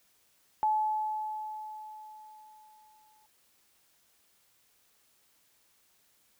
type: tone with exponential decay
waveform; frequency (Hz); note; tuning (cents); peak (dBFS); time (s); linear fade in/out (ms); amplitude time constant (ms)
sine; 860; A5; -40; -23; 0.63-3.26; 0; 570
effects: white hiss -68 dBFS RMS until 6.39 s